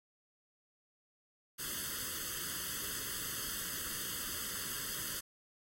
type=noise with comb filter; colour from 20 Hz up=white; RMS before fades=-40 dBFS; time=1.58-5.21 s; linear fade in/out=20 ms; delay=0.63 ms; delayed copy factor=+0.95; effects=AAC 48 kbps